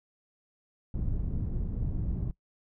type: low-pass noise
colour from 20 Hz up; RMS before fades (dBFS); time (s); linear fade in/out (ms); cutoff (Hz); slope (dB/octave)
pink; -31; 0.94-2.31; 5; 160; 12
effects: noise-tail reverb RT60 0.1 s tail -20 dB re dry